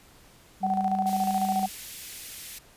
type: tone with pitch glide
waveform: sine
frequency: 196 to 198.05 Hz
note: G3 to G3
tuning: 0 to +18 cents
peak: -29 dBFS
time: 0.6-1.69 s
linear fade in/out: 50 ms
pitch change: +18 cents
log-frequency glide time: 0.76-1.46 s
type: tone with tremolo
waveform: sine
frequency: 755 Hz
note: F#5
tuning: 35 cents sharp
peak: -22 dBFS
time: 0.63-1.66 s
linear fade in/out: 5 ms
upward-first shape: square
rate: 14 Hz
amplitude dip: 55%
type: high-pass noise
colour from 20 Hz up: white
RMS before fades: -40 dBFS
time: 1.06-2.59 s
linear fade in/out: 10 ms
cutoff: 1800 Hz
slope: 24 dB/octave
effects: pink hiss -55 dBFS RMS until 2.76 s + resampled to 32000 Hz